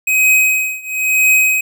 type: tone with tremolo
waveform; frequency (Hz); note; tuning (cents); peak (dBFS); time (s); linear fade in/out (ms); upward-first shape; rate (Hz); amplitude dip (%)
square; 2527; D#7; +26; -8; 0.07-1.61; 5; triangle; 1; 95
effects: none